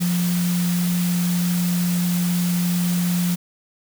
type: tone in noise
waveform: sine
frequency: 176.2 Hz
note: F3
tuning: 16 cents sharp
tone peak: -18 dBFS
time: 0-3.36 s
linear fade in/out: 20 ms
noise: white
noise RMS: -30 dBFS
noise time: 0-3.36 s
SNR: +9 dB
effects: none